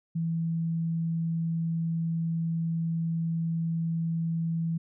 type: tone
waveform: sine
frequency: 165 Hz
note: E3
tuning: 2 cents sharp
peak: -26 dBFS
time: 0.15-4.78 s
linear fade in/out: 10 ms
effects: none